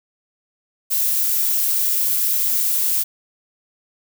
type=noise; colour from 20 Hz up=violet; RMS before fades=-19 dBFS; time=0.9-3.04 s; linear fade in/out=20 ms; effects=none